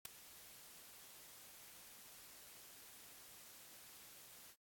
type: noise with ADSR envelope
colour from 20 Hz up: white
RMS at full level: -41 dBFS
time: 0.05-4.56 s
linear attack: 4 ms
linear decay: 7 ms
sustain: -18 dB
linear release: 62 ms
effects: AAC 64 kbps